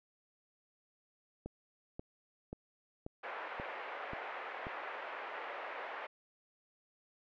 click train, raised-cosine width 2 ms, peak -29 dBFS, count 7, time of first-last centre 1.46-4.669 s, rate 1.87 Hz
pink band-pass noise, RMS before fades -44 dBFS, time 3.23-6.07 s, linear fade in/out 10 ms, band 510 to 2300 Hz, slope 24 dB/octave
effects none

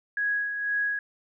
sine tone with tremolo, 1661.2 Hz, G#6, in tune, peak -23 dBFS, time 0.17-0.99 s, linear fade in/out 2 ms, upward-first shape sine, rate 2 Hz, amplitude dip 50%, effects none

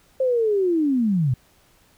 sine linear sweep, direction down, 533 to 116.54 Hz, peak -17 dBFS, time 0.2-1.34 s, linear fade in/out 5 ms, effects pink hiss -58 dBFS RMS until 1.97 s

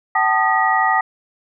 sine tone cluster, 764 / 876 / 1229 / 1917 Hz, G5 / A5 / D#6 / A#6, -45 / -8 / -22 / +48 cents, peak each -19 dBFS, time 0.15-1.01 s, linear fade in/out 5 ms, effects none

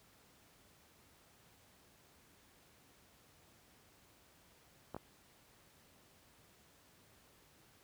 clicks, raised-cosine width 1 ms, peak -29 dBFS, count 2, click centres 4.946 / 4.965 s, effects pink hiss -66 dBFS RMS until 7.83 s + high-pass 60 Hz 12 dB/octave

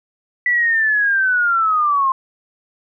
sine linear sweep, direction down, 1975.5 to 1046.5 Hz, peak -13 dBFS, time 0.46-2.12 s, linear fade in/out 2 ms, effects none

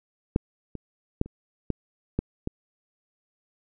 clicks, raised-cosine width 3 ms, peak -7 / -22 / -9 / -28 / -12 / -11 / -15 dBFS, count 7, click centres 0.361 / 0.753 / 1.214 / 1.26 / 1.703 / 2.19 / 2.474 s, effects none

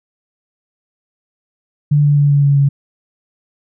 sine tone with pitch steps, 146.7 / 145.35 / 144.01 / 142.69 / 141.38 / 140.08 Hz, D3 / D3 / D3 / D3 / C#3 / C#3, -2 / -18 / -34 / -50 / +34 / +18 cents, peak -8 dBFS, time 1.91-2.69 s, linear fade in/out 10 ms, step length 130 ms, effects none

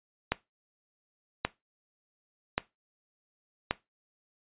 click train, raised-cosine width 0.3 ms, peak -9 dBFS, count 4, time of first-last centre 0.32-3.71 s, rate 0.885 Hz, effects noise-tail reverb RT60 0.2 s tail -19 dB re dry + resampled to 8000 Hz

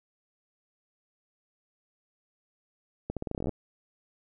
accelerating click train, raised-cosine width 2 ms, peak -19 dBFS, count 14, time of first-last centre 3.1-3.493 s, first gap 67 ms, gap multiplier 0.85, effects none

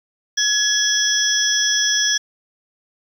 sine tone cluster, 1691 / 3339 / 5300 / 5860 Hz, G#6 / G#7 / E8 / F#8, +31 / +9 / +9 / -18 cents, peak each -21 dBFS, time 0.37-2.18 s, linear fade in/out 10 ms, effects 7-bit

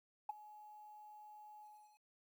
sine tone with ADSR envelope, 844 Hz, G#5, 28 cents sharp, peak -34 dBFS, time 0.29-2.02 s, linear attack 5 ms, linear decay 17 ms, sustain -20 dB, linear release 400 ms, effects tanh soft clip ceiling -31 dBFS + 12-bit

